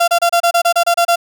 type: tone bursts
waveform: 35% pulse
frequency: 688 Hz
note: F5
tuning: 26 cents flat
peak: -8 dBFS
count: 11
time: 0-1.159 s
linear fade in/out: 10 ms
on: 79 ms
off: 29 ms
effects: none